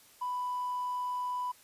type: tone with hard clipping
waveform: sine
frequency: 992 Hz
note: B5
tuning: 7 cents sharp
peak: -32 dBFS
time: 0.21-1.52 s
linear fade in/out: 10 ms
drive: 1 dB
effects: white hiss -59 dBFS RMS until 1.63 s + resampled to 32000 Hz